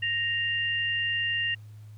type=tone pair together; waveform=sine; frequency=1864.8 / 2794 Hz; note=A#6 / F7; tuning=0 / 0 cents; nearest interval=perfect fifth; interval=700 cents; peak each=-28 / -28 dBFS; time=0.02-1.55 s; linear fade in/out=10 ms; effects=added 106 Hz sine -43 dBFS peak until 1.97 s + pink hiss -64 dBFS RMS until 1.97 s